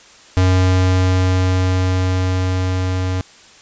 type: tone with level ramp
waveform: square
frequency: 92.5 Hz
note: F#2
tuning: in tune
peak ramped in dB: -11 to -18 dBFS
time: 0.37-3.21 s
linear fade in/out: 0 ms
effects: white hiss -44 dBFS RMS until 3.61 s + resampled to 16000 Hz